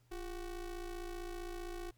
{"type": "ring-modulated tone", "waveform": "square", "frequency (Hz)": 187.7, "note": "F#3", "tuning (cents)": 25, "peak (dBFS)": -39, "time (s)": [0.11, 1.91], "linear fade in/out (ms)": 10, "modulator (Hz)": 160, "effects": ["added 120 Hz sine -67 dBFS peak until 1.97 s", "pink hiss -75 dBFS RMS until 1.97 s"]}